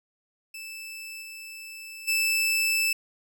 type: tone with level steps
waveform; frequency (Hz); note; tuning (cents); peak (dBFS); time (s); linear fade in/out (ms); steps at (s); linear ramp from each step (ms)
sawtooth; 2635; E7; -1; -34 / -36 / -19; 0.54-2.93; 5; 1.21 / 2.07; 20
effects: none